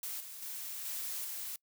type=noise with level steps; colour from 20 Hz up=blue; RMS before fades=-40 / -47 / -42 / -39 / -41 dBFS; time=0.03-1.56 s; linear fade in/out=2 ms; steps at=0.2 / 0.42 / 0.85 / 1.24 s; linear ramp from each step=5 ms; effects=noise-tail reverb RT60 0.1 s tail -24 dB re dry